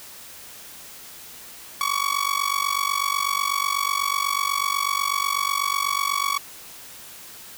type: tone with amplitude modulation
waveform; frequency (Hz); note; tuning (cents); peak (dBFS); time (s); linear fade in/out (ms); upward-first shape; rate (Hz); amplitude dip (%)
sawtooth; 1126; C#6; +27; -14; 1.81-6.38; 0; sine; 48.1; 90
effects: white hiss -42 dBFS RMS until 7.57 s